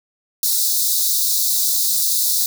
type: high-pass noise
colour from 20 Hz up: white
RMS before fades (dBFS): -18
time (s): 0.43-2.46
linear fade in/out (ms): 2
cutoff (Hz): 3700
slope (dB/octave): 96
effects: none